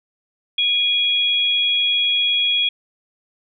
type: tone pair together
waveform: sine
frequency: 2441 / 3324 Hz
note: D#7 / G#7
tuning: -34 / +1 cents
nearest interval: perfect fourth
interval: 535 cents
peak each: -23 / -16 dBFS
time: 0.58-2.69 s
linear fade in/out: 5 ms
effects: none